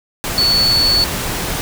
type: tone in noise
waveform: sine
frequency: 4440 Hz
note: C#8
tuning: 2 cents sharp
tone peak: -11 dBFS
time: 0.38-1.04 s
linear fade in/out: 0 ms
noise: pink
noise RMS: -21 dBFS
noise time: 0.24-1.61 s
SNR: +7 dB
effects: none